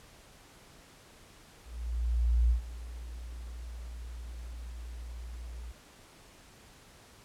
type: tone with ADSR envelope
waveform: sine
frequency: 58.8 Hz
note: A#1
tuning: 16 cents sharp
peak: -21 dBFS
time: 1.63-5.72 s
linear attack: 870 ms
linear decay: 110 ms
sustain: -18 dB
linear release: 8 ms
effects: pink hiss -56 dBFS RMS until 7.24 s + low-pass 11000 Hz 12 dB/octave